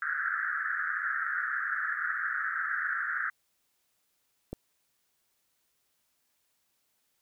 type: band-pass noise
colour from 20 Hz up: white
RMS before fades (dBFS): -32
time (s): 0.02-3.3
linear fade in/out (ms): 2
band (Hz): 1300 to 1800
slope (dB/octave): 96
type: click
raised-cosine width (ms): 2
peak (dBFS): -23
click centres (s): 4.53
effects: white hiss -75 dBFS RMS until 7.21 s